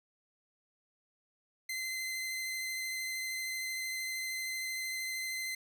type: tone with vibrato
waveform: sawtooth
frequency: 2063 Hz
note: C7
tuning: 25 cents flat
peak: -32 dBFS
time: 1.69-5.55 s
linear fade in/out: 5 ms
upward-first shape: sine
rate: 13 Hz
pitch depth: 11 cents each way
effects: none